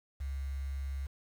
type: tone with quantisation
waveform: sine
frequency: 68.3 Hz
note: C#2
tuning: 25 cents flat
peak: -34 dBFS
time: 0.2-1.07 s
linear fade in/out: 10 ms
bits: 9
effects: none